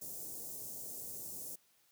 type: band-stop noise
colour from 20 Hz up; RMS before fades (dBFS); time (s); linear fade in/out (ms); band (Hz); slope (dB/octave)
white; -45; 0.01-1.56; 10; 620 to 6500; 24
effects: white hiss -71 dBFS RMS until 1.91 s + high-pass 80 Hz 12 dB/octave